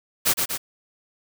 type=noise with echo; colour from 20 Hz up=white; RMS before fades=-19 dBFS; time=0.25-0.34 s; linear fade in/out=20 ms; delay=120 ms; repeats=2; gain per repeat=-4 dB; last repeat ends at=0.58 s; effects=none